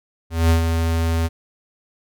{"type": "tone with ADSR envelope", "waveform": "square", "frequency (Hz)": 82.41, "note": "E2", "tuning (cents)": 0, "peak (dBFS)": -12, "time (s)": [0.3, 1.29], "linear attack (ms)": 200, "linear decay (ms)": 110, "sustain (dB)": -6, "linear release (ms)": 33, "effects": []}